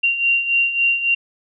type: beating tone pair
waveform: sine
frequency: 2762 / 2765.6 Hz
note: F7 / F7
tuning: -20 / -18 cents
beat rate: 3.6 Hz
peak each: -22 / -16 dBFS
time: 0.03-1.15 s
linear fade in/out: 10 ms
effects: none